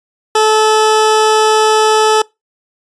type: tone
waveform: 20% pulse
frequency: 433.8 Hz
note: A4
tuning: 25 cents flat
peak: -3 dBFS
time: 0.35-2.22 s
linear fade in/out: 5 ms
effects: noise-tail reverb RT60 0.2 s tail -23 dB re dry + resampled to 22050 Hz